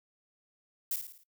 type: noise with echo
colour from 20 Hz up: violet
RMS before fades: -32 dBFS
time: 0.91-0.96 s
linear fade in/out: 2 ms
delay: 55 ms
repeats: 5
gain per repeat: -6 dB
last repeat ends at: 1.235 s
effects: noise-tail reverb RT60 0.1 s tail -22 dB re dry